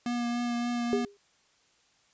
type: tone with vibrato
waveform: square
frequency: 239.5 Hz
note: A#3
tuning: 47 cents sharp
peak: -29 dBFS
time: 0.06-1.05 s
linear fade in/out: 2 ms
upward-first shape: triangle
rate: 3.5 Hz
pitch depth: 17 cents each way
type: tone with exponential decay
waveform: sine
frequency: 404.6 Hz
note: G#4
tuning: 45 cents flat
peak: -21 dBFS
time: 0.93-1.17 s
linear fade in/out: 0 ms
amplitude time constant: 51 ms
effects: white hiss -66 dBFS RMS until 2.13 s + resampled to 16000 Hz